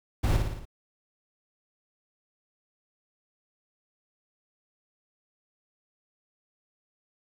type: noise with echo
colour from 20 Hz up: brown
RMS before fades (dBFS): -24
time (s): 0.23-0.37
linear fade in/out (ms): 10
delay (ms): 57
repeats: 5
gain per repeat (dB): -4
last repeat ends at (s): 0.655
effects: none